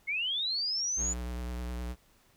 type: linear sweep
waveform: sine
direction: up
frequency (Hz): 2115 to 7040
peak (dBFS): -29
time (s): 0.07-1.14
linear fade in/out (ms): 20
type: tone with vibrato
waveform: square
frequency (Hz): 60.8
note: B1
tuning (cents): -26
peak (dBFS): -35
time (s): 0.96-1.96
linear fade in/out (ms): 50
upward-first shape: triangle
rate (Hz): 9.7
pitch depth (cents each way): 38
effects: pink hiss -65 dBFS RMS until 2.36 s